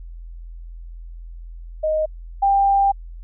sine tone pair in turn, 622.3 / 792.5 Hz, D#5 / G5, 0 / +19 cents, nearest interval major third, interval 419 cents, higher second, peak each -17 / -13 dBFS, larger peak second, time 1.83-2.06 / 2.42-2.92 s, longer second, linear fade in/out 10 ms, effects added 42 Hz sine -33 dBFS peak until 3.23 s

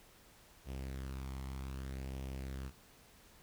sawtooth tone with flanger, 66.3 Hz, C2, 23 cents sharp, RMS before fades -43 dBFS, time 0.65-2.72 s, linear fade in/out 50 ms, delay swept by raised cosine 0.34 to 0.95 ms, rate 0.64 Hz, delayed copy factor +0.5, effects pink hiss -62 dBFS RMS until 3.42 s

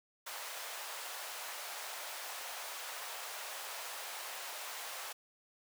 pink high-pass noise, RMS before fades -44 dBFS, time 0.26-5.13 s, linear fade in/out 10 ms, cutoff 620 Hz, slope 24 dB/octave, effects none

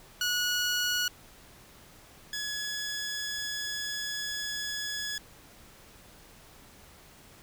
15% pulse tone pair in turn, 1459 / 1690.5 Hz, F#6 / G#6, -25 / +30 cents, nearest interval minor third, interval 255 cents, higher second, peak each -20 / -26 dBFS, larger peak first, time 0.21-1.08 / 2.33-5.18 s, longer second, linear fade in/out 2 ms, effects pink hiss -54 dBFS RMS until 7.42 s

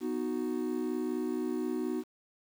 triangle chord, B major, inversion none, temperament equal, 246.9 / 311.1 / 370 Hz, B3 / D#4 / F#4, 0 / 0 / 0 cents, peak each -33 dBFS, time 0-2.04 s, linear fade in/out 50 ms, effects 9-bit

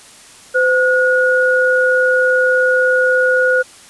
sine tone pair together, 511.4 / 1448 Hz, C5 / F#6, -40 / -38 cents, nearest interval octave + tritone, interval 1802 cents, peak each -13 dBFS, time 0.54-3.63 s, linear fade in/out 20 ms, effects white hiss -41 dBFS RMS until 3.89 s + resampled to 24000 Hz

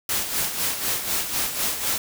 white noise with tremolo, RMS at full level -23 dBFS, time 0.09-1.98 s, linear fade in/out 2 ms, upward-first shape sine, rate 4 Hz, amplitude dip 60%, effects none

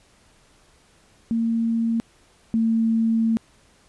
sine tone pair in turn, 228.7 / 225.7 Hz, A#3 / A3, -33 / +44 cents, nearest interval unison, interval 23 cents, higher first, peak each -19 / -17 dBFS, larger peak second, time 1.31-2 / 2.54-3.37 s, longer second, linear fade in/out 0 ms, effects pink hiss -57 dBFS RMS until 3.88 s + resampled to 24000 Hz

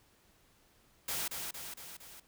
white noise with echo, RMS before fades -36 dBFS, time 1.08-1.28 s, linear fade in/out 5 ms, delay 230 ms, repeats 4, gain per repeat -4 dB, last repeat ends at 2.2 s, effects pink hiss -67 dBFS RMS until 2.27 s

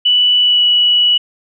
sine tone with pitch glide, 2964 to 2940 Hz, F#7 to F#7, +2 to -12 cents, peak -8 dBFS, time 0.05-1.18 s, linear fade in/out 10 ms, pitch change -14 cents, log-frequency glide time 0.4-0.63 s, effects none

